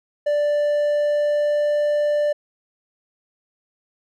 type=tone with pitch glide; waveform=triangle; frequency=587.3 to 590.7 Hz; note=D5 to D5; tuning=0 to +10 cents; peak=-15 dBFS; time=0.26-2.33 s; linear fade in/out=10 ms; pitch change=+10 cents; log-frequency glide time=0.36-1.79 s; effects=none